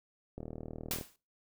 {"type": "click train", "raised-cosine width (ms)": 2, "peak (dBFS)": -28, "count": 26, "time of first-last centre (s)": [0.38, 1.011], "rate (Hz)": 39.6}
{"type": "noise with exponential decay", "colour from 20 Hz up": "white", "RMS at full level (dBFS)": -32, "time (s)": [0.91, 1.16], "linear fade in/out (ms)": 1, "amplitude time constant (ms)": 53}
{"effects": ["noise-tail reverb RT60 0.3 s tail -19 dB re dry"]}